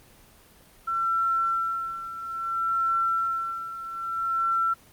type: tone with tremolo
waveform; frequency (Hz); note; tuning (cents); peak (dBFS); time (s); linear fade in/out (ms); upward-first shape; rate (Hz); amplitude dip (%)
sine; 1349; E6; +40; -21; 0.87-4.74; 10; sine; 0.6; 75
effects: pink hiss -54 dBFS RMS until 4.92 s + Opus 24 kbps